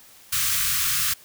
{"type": "band-stop noise", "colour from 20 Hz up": "white", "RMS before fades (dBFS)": -23, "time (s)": [0.32, 1.14], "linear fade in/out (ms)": 10, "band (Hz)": [180, 1100], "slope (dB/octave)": 96, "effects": ["white hiss -50 dBFS RMS until 1.24 s"]}